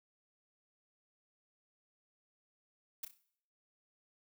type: noise with echo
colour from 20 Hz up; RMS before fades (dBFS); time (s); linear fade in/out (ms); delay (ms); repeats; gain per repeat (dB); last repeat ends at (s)
blue; -40; 3.03-3.05; 5; 31; 4; -9; 3.174
effects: noise-tail reverb RT60 0.6 s tail -17 dB re dry